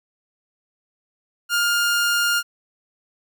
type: tone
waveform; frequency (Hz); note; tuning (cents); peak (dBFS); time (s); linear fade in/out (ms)
sawtooth; 1410; F6; +16; -14; 1.49-2.43; 50
effects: none